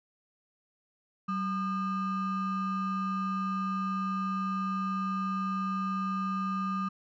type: ring-modulated tone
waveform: triangle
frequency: 704 Hz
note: F5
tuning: 14 cents sharp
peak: -24 dBFS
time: 1.28-6.89 s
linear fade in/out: 10 ms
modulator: 513 Hz
effects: resampled to 16000 Hz